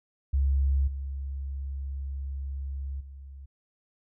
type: tone with level steps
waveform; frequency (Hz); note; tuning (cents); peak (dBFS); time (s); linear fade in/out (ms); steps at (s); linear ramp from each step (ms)
sine; 68.4; C#2; -23; -21 / -31 / -41; 0.33-3.46; 10; 0.87 / 3; 10
effects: none